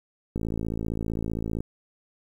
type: click train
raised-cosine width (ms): 3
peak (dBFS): -17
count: 70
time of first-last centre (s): 0.36-1.605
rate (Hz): 55.4
effects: 9-bit